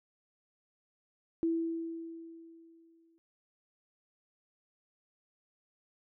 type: tone with exponential decay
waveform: sine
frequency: 330.2 Hz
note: E4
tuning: 3 cents sharp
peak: -26 dBFS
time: 1.43-3.18 s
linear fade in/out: 0 ms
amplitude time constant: 380 ms
effects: none